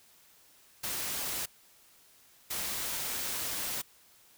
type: noise bursts at uneven times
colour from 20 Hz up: white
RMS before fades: -35 dBFS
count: 2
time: 0.83-1.46 / 2.5-3.82 s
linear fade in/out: 10 ms
effects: white hiss -61 dBFS RMS until 4.37 s